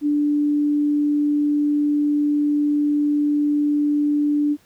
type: tone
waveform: sine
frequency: 293.7 Hz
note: D4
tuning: in tune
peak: -16 dBFS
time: 0.01-4.57 s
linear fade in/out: 50 ms
effects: pink hiss -57 dBFS RMS until 4.65 s